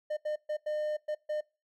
triangle tone bursts at uneven times, 606 Hz, D#5, 46 cents flat, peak -28 dBFS, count 6, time 0.1-0.17 / 0.25-0.36 / 0.49-0.57 / 0.66-0.97 / 1.08-1.15 / 1.29-1.41 s, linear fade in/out 10 ms, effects noise-tail reverb RT60 0.3 s tail -23 dB re dry

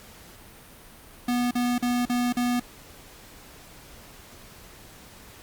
square tone bursts, 244.2 Hz, B3, 19 cents flat, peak -23 dBFS, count 5, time 1.28-2.598 s, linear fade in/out 5 ms, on 230 ms, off 42 ms, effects pink hiss -48 dBFS RMS until 5.42 s + Opus 48 kbps

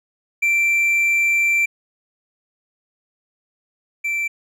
triangle tone pair in turn, 2349 / 2340 Hz, D7 / D7, 0 / -7 cents, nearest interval unison, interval 7 cents, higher first, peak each -13 / -18 dBFS, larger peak first, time 0.42-1.66 / 4.04-4.28 s, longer first, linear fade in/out 10 ms, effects none

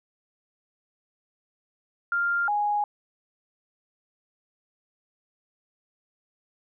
sine tone pair in turn, 1396.9 / 828.7 Hz, F6 / G#5, 0 / -4 cents, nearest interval major sixth, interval 904 cents, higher first, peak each -22 dBFS, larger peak neither, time 2.12-2.48 / 2.48-2.84 s, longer neither, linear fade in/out 2 ms, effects none

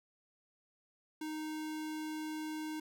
square tone, 310 Hz, D#4, 6 cents flat, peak -39 dBFS, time 1.21-2.8 s, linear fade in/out 5 ms, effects none

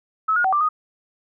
sine tone with pitch steps, 1294 / 1432 / 760 / 1181 / 1244 Hz, E6 / F6 / F#5 / D6 / D#6, -32 / +43 / +46 / +9 / -1 cents, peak -16 dBFS, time 0.28-0.69 s, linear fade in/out 10 ms, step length 82 ms, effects none

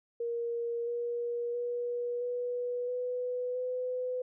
sine tone with pitch steps, 469.6 / 476.2 / 482.8 / 489.5 / 496.4 / 503.3 Hz, A#4 / A#4 / B4 / B4 / B4 / B4, +13 / +37 / -39 / -15 / +9 / +33 cents, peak -31 dBFS, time 0.2-4.22 s, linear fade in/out 5 ms, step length 670 ms, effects none

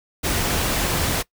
pink noise, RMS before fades -22 dBFS, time 0.23-1.23 s, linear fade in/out 20 ms, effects noise-tail reverb RT60 0.1 s tail -21 dB re dry

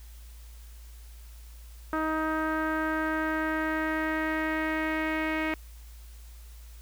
sawtooth tone with low-pass filter sweep, 314.5 Hz, D#4, 19 cents sharp, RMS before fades -29 dBFS, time 1.93-5.54 s, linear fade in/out 0 ms, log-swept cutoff 1400 to 2200 Hz, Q 3.8, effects added 57 Hz sine -44 dBFS peak until 6.81 s + white hiss -57 dBFS RMS until 6.81 s

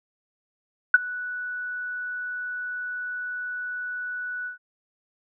sine tone with ADSR envelope, 1479 Hz, F#6, 1 cent flat, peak -7 dBFS, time 0.94-4.58 s, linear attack 3 ms, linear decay 25 ms, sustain -22 dB, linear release 120 ms, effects none

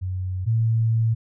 sine tone pair in turn, 92.5 / 113.15 Hz, F#2 / A2, 0 / +49 cents, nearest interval minor third, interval 349 cents, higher second, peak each -24 / -17 dBFS, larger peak second, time 0.01-0.46 / 0.46-1.15 s, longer second, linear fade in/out 20 ms, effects none

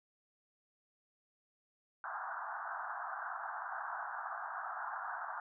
white band-pass noise, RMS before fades -42 dBFS, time 2.04-5.4 s, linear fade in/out 2 ms, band 680 to 1600 Hz, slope 96 dB/octave, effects none

